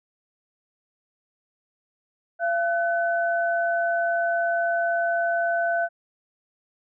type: tone pair together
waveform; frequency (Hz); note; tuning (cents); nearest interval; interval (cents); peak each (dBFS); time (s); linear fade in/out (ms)
sine; 682.2 / 1506; F5 / F#6; -41 / +30; octave + major second; 1371; -22 / -26; 2.39-5.89; 50
effects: none